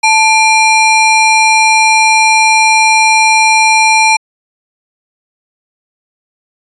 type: ring-modulated tone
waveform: square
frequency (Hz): 1630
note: G#6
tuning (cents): -33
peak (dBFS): -3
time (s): 0.03-4.17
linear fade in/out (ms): 10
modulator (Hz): 750
effects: resampled to 22050 Hz